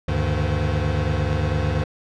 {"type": "tone cluster", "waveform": "square", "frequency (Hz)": [75.3, 99.6, 146.8, 155.6, 514], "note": ["D2", "G2", "D3", "D#3", "C5"], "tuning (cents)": [44, 28, 0, 0, -31], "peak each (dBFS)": [-25, -25, -29, -28, -32], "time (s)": [0.08, 1.84], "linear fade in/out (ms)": 5, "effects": ["low-pass 4000 Hz 12 dB/octave"]}